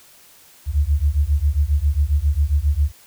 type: beating tone pair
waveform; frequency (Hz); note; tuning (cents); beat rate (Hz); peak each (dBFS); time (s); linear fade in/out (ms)
sine; 69.3 / 76.7; C#2 / D#2; 0 / -24; 7.4; -18 / -18; 0.66-2.92; 50
effects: white hiss -49 dBFS RMS until 3.06 s